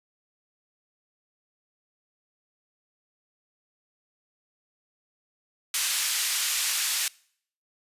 white band-pass noise, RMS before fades -27 dBFS, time 5.74-7.08 s, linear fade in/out 2 ms, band 1700 to 10000 Hz, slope 12 dB/octave, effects noise-tail reverb RT60 0.6 s tail -24 dB re dry + resampled to 32000 Hz

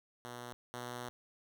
5% pulse tone pair in turn, 121.4 / 122.17 Hz, B2 / B2, -29 / -18 cents, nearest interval unison, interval 11 cents, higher second, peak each -33 / -30 dBFS, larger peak second, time 0.25-0.53 / 0.74-1.09 s, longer second, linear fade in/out 0 ms, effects none

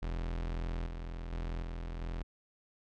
40% pulse tone with level steps, 42.08 Hz, E1, 36 cents sharp, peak -33 / -38 / -34 / -37 / -35 dBFS, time 0.02-2.23 s, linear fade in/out 10 ms, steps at 0.86 / 1.32 / 1.62 / 2.01 s, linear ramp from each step 5 ms, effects low-pass 4000 Hz 12 dB/octave

